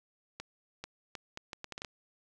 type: accelerating click train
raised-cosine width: 0.2 ms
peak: -23 dBFS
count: 10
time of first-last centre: 0.4-1.848 s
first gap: 440 ms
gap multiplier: 0.71
effects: none